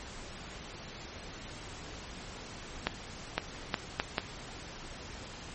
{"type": "accelerating click train", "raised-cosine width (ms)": 0.3, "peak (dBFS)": -11, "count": 5, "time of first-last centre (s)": [2.87, 4.182], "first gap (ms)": 510, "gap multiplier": 0.71, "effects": ["pink hiss -45 dBFS RMS until 5.54 s", "MP3 32 kbps"]}